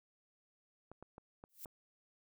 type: clicks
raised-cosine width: 1 ms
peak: -37 dBFS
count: 5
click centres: 0.916 / 1.026 / 1.181 / 1.439 / 1.658 s
type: noise with exponential growth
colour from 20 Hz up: violet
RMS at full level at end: -44 dBFS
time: 1.49-1.65 s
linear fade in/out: 1 ms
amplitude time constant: 34 ms
effects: none